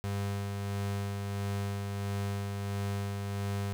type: tone with tremolo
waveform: 35% pulse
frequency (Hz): 100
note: G2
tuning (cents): +35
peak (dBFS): -29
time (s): 0.04-3.73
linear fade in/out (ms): 0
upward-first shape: sine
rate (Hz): 1.5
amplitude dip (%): 30
effects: none